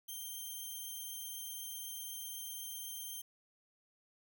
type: tone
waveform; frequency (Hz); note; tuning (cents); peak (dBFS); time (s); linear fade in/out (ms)
5% pulse; 3154; G7; +10; -34; 0.08-3.22; 10
effects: none